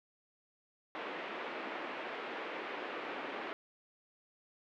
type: band-pass noise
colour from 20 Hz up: pink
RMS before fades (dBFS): -42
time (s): 0.95-3.53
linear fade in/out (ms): 0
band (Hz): 300 to 2800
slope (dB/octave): 24
effects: none